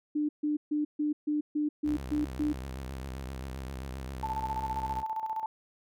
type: tone bursts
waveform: sine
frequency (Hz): 298.7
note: D4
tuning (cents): +29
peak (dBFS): -26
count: 9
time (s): 0.15-2.53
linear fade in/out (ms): 10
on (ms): 140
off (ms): 140
type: tone with vibrato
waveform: sawtooth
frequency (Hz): 65.9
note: C2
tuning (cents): +13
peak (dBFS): -33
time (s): 1.84-5.04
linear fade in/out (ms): 50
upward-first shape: triangle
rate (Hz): 7.6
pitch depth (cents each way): 110
type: tone with tremolo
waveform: sine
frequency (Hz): 880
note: A5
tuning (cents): 0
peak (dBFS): -29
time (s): 4.23-5.46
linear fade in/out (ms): 2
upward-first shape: square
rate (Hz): 15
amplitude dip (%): 60
effects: none